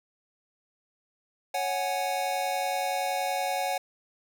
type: chord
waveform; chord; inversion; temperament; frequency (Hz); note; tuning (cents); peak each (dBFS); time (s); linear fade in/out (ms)
square; C# suspended fourth; none; equal; 554.4 / 740 / 830.6; C#5 / F#5 / G#5; 0 / 0 / 0; -34 / -30 / -34; 1.54-3.78; 5
effects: none